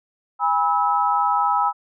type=tone cluster; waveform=sine; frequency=816 / 980 / 1296 Hz; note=G#5 / B5 / E6; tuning=-31 / -14 / -30 cents; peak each=-21 dBFS; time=0.39-1.73 s; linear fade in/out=50 ms; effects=none